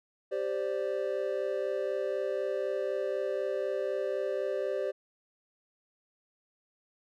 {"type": "chord", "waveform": "triangle", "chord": "G suspended fourth", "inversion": "none", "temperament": "equal", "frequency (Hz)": [392, 523.3, 587.3], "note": ["G4", "C5", "D5"], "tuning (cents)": [0, 0, 0], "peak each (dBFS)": -32, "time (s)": [0.31, 4.92], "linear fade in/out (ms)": 20, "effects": []}